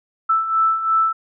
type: beating tone pair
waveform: sine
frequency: 1318.5 / 1321.4 Hz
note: E6 / E6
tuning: 0 / +4 cents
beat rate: 2.9 Hz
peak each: -22 / -16 dBFS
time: 0.29-1.13 s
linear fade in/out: 10 ms
effects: none